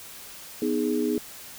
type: chord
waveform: sine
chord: G# minor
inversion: first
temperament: equal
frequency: 246.9 / 311.1 / 415.3 Hz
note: B3 / D#4 / G#4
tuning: 0 / 0 / 0 cents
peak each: -27 dBFS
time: 0.62-1.18 s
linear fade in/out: 2 ms
effects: white hiss -43 dBFS RMS until 1.58 s